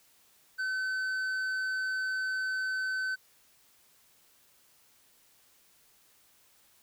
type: tone with tanh clipping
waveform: sine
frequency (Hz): 1524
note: G6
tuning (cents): -49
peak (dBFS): -31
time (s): 0.58-3.16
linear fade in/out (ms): 20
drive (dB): 7
effects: white hiss -64 dBFS RMS until 6.82 s